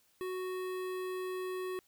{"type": "tone with notch filter", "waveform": "square", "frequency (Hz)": 370, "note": "F#4", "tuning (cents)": 0, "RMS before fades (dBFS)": -38, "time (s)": [0.21, 1.79], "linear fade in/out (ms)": 0, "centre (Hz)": 6000, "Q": 0.94, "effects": ["white hiss -70 dBFS RMS until 1.87 s"]}